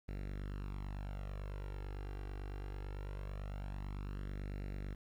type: tone with flanger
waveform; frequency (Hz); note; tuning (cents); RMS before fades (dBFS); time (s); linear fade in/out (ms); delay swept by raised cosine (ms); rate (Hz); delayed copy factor
sawtooth; 49; G1; 0; -43; 0.08-4.95; 10; 0.46 to 2.56; 0.22; +0.6
effects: low-pass 3000 Hz 12 dB/octave + 11-bit